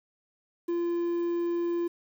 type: tone with quantisation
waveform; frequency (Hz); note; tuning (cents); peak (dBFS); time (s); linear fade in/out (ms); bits
triangle; 343.8; F4; -27; -24; 0.68-1.88; 10; 9
effects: none